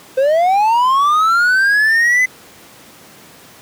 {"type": "linear sweep", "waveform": "triangle", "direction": "up", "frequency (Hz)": [511, 2041], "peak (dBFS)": -8, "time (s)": [0.17, 2.26], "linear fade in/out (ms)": 10, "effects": ["pink hiss -41 dBFS RMS until 3.61 s", "high-pass 150 Hz 12 dB/octave"]}